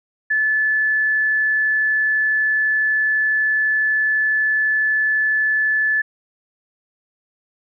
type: tone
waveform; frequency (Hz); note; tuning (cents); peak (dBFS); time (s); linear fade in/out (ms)
sine; 1734; A6; -26; -15; 0.3-6.02; 10
effects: none